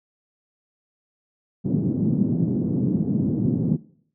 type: band-pass noise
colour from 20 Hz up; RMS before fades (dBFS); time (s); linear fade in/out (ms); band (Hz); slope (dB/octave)
white; -22; 1.64-3.77; 20; 130 to 260; 24
effects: noise-tail reverb RT60 0.6 s tail -20 dB re dry